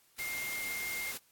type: tone in noise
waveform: sine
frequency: 2119 Hz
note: C7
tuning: 21 cents sharp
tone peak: -36 dBFS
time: 0.19-1.12 s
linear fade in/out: 10 ms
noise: white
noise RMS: -41 dBFS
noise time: 0.18-1.18 s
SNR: +2 dB
effects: white hiss -67 dBFS RMS until 1.31 s + AAC 64 kbps